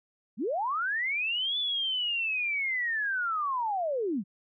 sine linear two-way sweep, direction up then down, 168.1 to 3495 to 168.1 Hz, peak -27 dBFS, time 0.37-4.24 s, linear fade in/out 50 ms, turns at 1.58 s, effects none

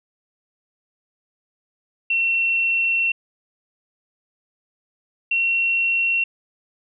sine tone pair in turn, 2714 / 2727 Hz, E7 / F7, +50 / -42 cents, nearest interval unison, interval 8 cents, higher second, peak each -17 dBFS, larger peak neither, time 2.1-3.12 / 5.31-6.24 s, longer first, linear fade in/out 5 ms, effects none

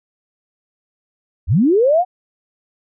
sine linear sweep, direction up, 58.27 to 752 Hz, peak -10 dBFS, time 1.47-2.05 s, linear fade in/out 50 ms, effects none

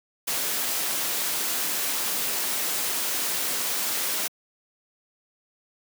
white noise, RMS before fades -27 dBFS, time 0.27-4.28 s, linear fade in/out 10 ms, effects high-pass 200 Hz 12 dB/octave

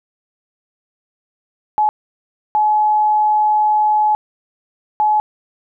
sine tone bursts at uneven times, 850 Hz, G#5, 40 cents sharp, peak -11 dBFS, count 3, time 1.78-1.89 / 2.55-4.15 / 5-5.2 s, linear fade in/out 0 ms, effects none

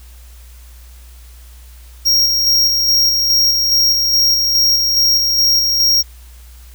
square tone with tremolo, 5588 Hz, F8, in tune, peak -10 dBFS, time 2.05-6.03 s, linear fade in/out 20 ms, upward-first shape square, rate 2.4 Hz, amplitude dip 30%, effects added 60 Hz sine -36 dBFS peak until 6.74 s + white hiss -47 dBFS RMS until 6.74 s

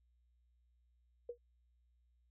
sine tone with exponential decay, 479.2 Hz, A#4, 48 cents sharp, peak -37 dBFS, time 1.29-1.38 s, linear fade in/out 5 ms, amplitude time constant 19 ms, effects added 60 Hz sine -70 dBFS peak until 2.3 s

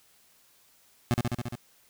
25% pulse tone with echo, 120.3 Hz, B2, 45 cents flat, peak -18 dBFS, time 1.11-1.14 s, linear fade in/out 0 ms, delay 69 ms, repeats 6, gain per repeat -2 dB, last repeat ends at 1.554 s, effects white hiss -62 dBFS RMS until 1.89 s

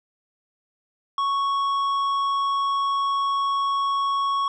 triangle tone with tanh clipping, 1108.7 Hz, C#6, in tune, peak -22 dBFS, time 1.18-4.48 s, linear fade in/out 2 ms, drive 12 dB, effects none

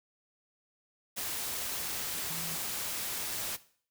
sine tone in noise, 164.81 Hz, E3, in tune, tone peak -44 dBFS, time 2.29-2.57 s, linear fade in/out 20 ms, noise white, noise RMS -36 dBFS, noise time 1.16-3.57 s, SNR -11 dB, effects noise-tail reverb RT60 0.5 s tail -17 dB re dry

